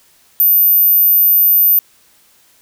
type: tone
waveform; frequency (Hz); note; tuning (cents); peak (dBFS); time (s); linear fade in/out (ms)
sine; 13860; A9; -27; -7; 0.4-1.79; 0
effects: white hiss -51 dBFS RMS until 2.61 s